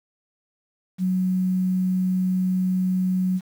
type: tone with quantisation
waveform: sine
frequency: 185 Hz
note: F#3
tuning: in tune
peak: -19 dBFS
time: 0.98-3.41 s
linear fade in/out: 50 ms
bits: 8
effects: none